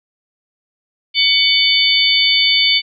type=harmonic tone with a mistuned harmonic; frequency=750 Hz; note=F#5; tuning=23 cents sharp; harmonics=3 / 4 / 5 / 6; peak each=-16 / -16 / -16 / -16 dBFS; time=1.14-2.82 s; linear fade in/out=50 ms; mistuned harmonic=5; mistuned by=-92 cents; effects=none